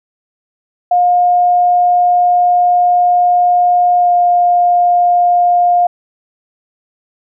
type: tone with pitch glide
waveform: sine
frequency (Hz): 712 to 706.7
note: F5 to F5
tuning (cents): +33 to +20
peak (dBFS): -7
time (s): 0.91-5.87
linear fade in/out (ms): 5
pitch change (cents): -13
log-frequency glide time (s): 3.98-4.11
effects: none